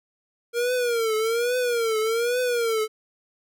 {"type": "tone with vibrato", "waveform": "square", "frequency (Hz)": 466.7, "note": "A#4", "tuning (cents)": 2, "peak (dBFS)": -22, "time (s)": [0.53, 2.88], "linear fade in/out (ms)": 50, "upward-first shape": "triangle", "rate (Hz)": 1.2, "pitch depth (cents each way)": 140, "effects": []}